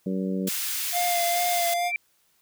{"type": "harmonic tone", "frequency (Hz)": 94.7, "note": "F#2", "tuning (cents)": 41, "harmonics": [2, 3, 4, 5, 6], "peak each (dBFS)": [-26, -33, -35, -35, -39], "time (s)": [0.06, 0.49], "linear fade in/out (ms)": 5}
{"type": "high-pass noise", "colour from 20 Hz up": "white", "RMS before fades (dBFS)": -29, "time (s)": [0.47, 1.74], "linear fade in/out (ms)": 5, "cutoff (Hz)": 1800, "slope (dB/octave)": 12}
{"type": "tone with vibrato", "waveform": "square", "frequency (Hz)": 698.5, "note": "F5", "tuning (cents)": 0, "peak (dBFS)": -24, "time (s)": [0.92, 1.92], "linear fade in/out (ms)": 50, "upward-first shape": "sine", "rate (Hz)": 2.3, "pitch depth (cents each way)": 23}
{"type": "tone with exponential growth", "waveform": "sine", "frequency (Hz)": 2345, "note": "D7", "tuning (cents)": -3, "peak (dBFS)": -21, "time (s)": [1.68, 1.96], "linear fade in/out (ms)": 1, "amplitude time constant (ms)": 60}
{"effects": ["white hiss -66 dBFS RMS until 2.41 s"]}